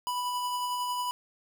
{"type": "tone with tremolo", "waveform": "square", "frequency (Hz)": 987.8, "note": "B5", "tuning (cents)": 0, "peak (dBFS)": -29, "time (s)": [0.07, 1.11], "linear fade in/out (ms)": 0, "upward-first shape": "sine", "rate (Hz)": 11, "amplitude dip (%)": 25, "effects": []}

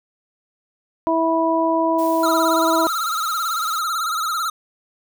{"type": "harmonic tone", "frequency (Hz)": 327, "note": "E4", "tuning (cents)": -14, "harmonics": [1, 2, 3], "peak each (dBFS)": [-20, -20, -20], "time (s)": [1.07, 2.87], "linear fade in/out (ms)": 0}
{"type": "noise", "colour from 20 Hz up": "blue", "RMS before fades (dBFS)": -37, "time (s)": [1.98, 3.8], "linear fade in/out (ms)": 10}
{"type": "tone with vibrato", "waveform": "square", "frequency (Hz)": 1315, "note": "E6", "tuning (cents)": -5, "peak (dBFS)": -21, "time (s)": [2.23, 4.5], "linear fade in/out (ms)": 5, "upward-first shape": "sine", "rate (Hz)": 18, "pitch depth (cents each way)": 99}
{"effects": []}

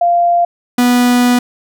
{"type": "tone pair in turn", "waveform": ["sine", "45% pulse"], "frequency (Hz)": [694, 245.4], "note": ["F5", "B3"], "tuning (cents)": [-11, -11], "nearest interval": "octave + tritone", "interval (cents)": 1800, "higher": "first", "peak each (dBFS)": [-8, -8], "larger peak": "neither", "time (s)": [[0.01, 0.45], [0.78, 1.39]], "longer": "second", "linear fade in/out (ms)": 5, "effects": []}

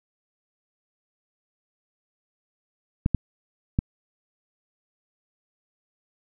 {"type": "clicks", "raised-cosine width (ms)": 5, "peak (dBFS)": -8, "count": 3, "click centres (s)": [3.061, 3.147, 3.789], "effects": []}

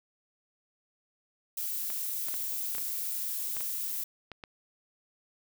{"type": "noise", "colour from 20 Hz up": "violet", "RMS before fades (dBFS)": -34, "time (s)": [1.57, 4.04], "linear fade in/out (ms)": 5}
{"type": "clicks", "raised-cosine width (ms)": 0.3, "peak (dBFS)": -26, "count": 9, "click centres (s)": [1.902, 2.285, 2.341, 2.75, 2.782, 3.568, 3.607, 4.317, 4.438]}
{"effects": []}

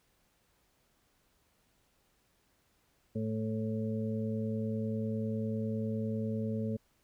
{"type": "harmonic tone", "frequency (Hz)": 110, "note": "A2", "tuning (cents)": 0, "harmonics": [1, 2, 4, 5], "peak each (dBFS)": [-36, -34, -40, -43], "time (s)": [3.15, 6.77], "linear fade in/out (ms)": 10, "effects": ["pink hiss -72 dBFS RMS until 7.03 s"]}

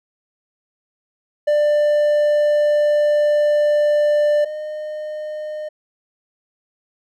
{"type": "tone pair in turn", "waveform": "triangle", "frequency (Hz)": [593, 610], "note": ["D5", "D#5"], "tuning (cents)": [17, -34], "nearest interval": "unison", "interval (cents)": 49, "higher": "second", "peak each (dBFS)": [-11, -23], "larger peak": "first", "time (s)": [[1.47, 4.45], [4.45, 5.69]], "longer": "first", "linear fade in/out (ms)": 10, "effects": []}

